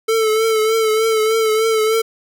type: tone with vibrato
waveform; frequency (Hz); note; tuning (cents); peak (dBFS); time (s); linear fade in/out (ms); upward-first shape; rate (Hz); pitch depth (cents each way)
square; 441; A4; +4; -14; 0.08-2.02; 10; triangle; 3.3; 45
effects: none